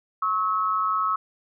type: tone pair together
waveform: sine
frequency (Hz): 1097.2 / 1292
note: C#6 / E6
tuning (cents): -18 / -35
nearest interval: minor third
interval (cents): 283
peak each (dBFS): -25 / -23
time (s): 0.22-1.16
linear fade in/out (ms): 5
effects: none